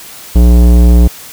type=tone with tanh clipping; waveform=sine; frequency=59.5 Hz; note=A#1; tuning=36 cents sharp; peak=-4 dBFS; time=0.35-1.08 s; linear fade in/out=10 ms; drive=17 dB; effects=white hiss -31 dBFS RMS until 1.32 s